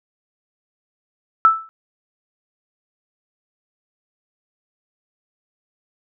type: tone with exponential decay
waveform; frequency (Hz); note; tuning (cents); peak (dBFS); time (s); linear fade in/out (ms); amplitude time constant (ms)
sine; 1318.5; E6; 0; -5; 1.45-1.69; 0; 52
effects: none